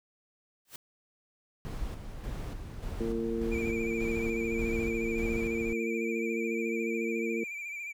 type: noise with exponential growth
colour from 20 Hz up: white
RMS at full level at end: -39 dBFS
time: 0.65-0.76 s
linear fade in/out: 2 ms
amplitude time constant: 23 ms
type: noise with tremolo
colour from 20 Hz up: brown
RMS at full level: -36 dBFS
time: 1.65-5.73 s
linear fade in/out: 0 ms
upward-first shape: square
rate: 1.7 Hz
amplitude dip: 45%
type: harmonic tone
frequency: 114.2 Hz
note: A#2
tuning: 35 cents flat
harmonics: 2 / 3 / 4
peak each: -34 / -34 / -34 dBFS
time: 3-7.44 s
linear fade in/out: 5 ms
type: tone with vibrato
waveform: triangle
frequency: 2349 Hz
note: D7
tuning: in tune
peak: -35 dBFS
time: 3.51-7.93 s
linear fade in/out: 20 ms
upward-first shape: sine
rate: 14 Hz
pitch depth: 50 cents each way
effects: none